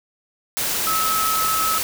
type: tone in noise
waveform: sine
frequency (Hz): 1295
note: E6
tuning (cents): -31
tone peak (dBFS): -20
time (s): 0.87-1.78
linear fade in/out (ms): 0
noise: white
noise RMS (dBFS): -23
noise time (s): 0.57-1.83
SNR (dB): 0
effects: none